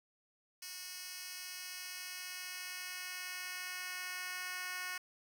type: tone with high-pass filter sweep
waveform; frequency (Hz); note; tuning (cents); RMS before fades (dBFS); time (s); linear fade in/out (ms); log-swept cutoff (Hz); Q
10% pulse; 365.1; F#4; -23; -44; 0.62-4.98; 5; 4000 to 1600; 0.95
effects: none